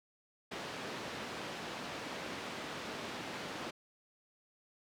pink band-pass noise, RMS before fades -43 dBFS, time 0.51-3.71 s, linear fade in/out 10 ms, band 200 to 4200 Hz, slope 12 dB/octave, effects none

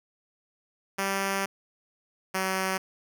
5% pulse tone pair in turn, 195.4 / 189.4 Hz, G3 / F#3, -5 / +41 cents, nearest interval minor second, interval 54 cents, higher first, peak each -15 dBFS, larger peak neither, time 0.98-1.46 / 2.34-2.78 s, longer first, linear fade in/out 10 ms, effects none

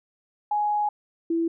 sine tone pair in turn, 835 / 332.2 Hz, G#5 / E4, +9 / +13 cents, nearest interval octave + major third, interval 1596 cents, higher first, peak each -21 dBFS, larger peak neither, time 0.51-0.89 / 1.3-1.48 s, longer first, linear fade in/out 5 ms, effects none

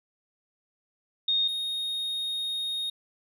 sine / triangle tone pair in turn, 3700 / 3718 Hz, A#7 / A#7, -14 / -5 cents, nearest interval unison, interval 9 cents, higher second, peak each -22 / -27 dBFS, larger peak first, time 1.28-1.48 / 1.48-2.9 s, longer second, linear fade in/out 5 ms, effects none

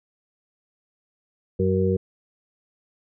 harmonic tone, 94.1 Hz, F#2, 30 cents sharp, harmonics 1 / 2 / 4 / 5, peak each -24 / -24 / -24 / -24 dBFS, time 1.59-1.97 s, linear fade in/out 10 ms, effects none

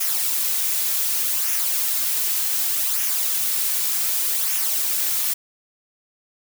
blue noise with flanger, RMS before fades -22 dBFS, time 0-5.34 s, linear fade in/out 10 ms, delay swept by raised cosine 0.23 to 3.73 ms, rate 0.66 Hz, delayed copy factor -0.5, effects none

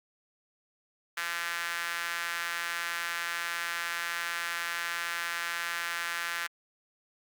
sawtooth tone with high-pass filter, 170.7 Hz, F3, 39 cents flat, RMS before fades -34 dBFS, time 1.17-6.47 s, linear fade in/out 5 ms, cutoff 1600 Hz, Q 2.4, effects Opus 48 kbps

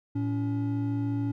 triangle tone pair together, 112.59 / 283.7 Hz, A2 / C#4, +40 / +40 cents, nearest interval octave + major third, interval 1600 cents, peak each -27 dBFS, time 0.15-1.32 s, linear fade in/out 10 ms, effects none

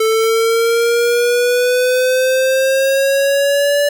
square exponential sweep, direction up, 440 to 580 Hz, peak -12 dBFS, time 0-3.89 s, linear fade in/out 5 ms, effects none

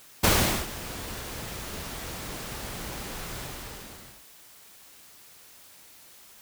pink noise with ADSR envelope, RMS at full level -19 dBFS, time 0.23-4.26 s, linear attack 14 ms, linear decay 420 ms, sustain -18 dB, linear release 890 ms, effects white hiss -52 dBFS RMS until 6.41 s

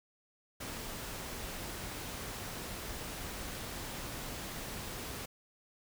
pink noise, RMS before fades -42 dBFS, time 0.6-5.26 s, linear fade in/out 10 ms, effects none

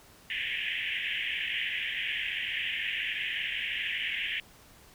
white band-pass noise, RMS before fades -33 dBFS, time 0.3-4.4 s, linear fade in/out 2 ms, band 1700 to 3200 Hz, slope 96 dB/octave, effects pink hiss -56 dBFS RMS until 4.94 s

